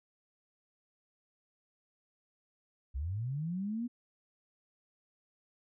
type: linear sweep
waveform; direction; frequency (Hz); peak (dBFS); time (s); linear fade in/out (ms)
sine; up; 59.6 to 246.3; -33; 2.94-3.88; 20
effects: none